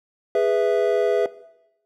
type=chord; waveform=triangle; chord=E major; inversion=first; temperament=just; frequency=412 / 494.4 / 659.3 Hz; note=G#4 / B4 / E5; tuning=-14 / +2 / 0 cents; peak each=-19 dBFS; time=0.35-1.26 s; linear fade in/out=2 ms; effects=noise-tail reverb RT60 0.9 s tail -18 dB re dry